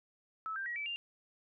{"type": "tone with pitch steps", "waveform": "sine", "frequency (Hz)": [1304, 1577.8, 1909.2, 2310, 2795], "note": ["E6", "G6", "A#6", "D7", "F7"], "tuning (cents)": [-19, 11, 41, -29, 1], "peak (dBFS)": -36, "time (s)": [0.46, 0.96], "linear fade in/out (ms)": 0, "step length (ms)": 100, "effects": []}